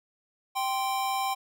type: tone pair together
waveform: square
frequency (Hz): 782 / 1043.8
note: G5 / C6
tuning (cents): -4 / -4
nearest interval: perfect fourth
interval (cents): 500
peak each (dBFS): -29 / -32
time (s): 0.55-1.35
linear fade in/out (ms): 20
effects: none